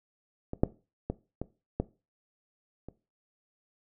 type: clicks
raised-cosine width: 2 ms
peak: -21 / -8 / -17 / -20 / -14 / -28 dBFS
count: 6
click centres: 0.534 / 0.635 / 1.1 / 1.416 / 1.8 / 2.886 s
effects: noise-tail reverb RT60 0.3 s tail -18 dB re dry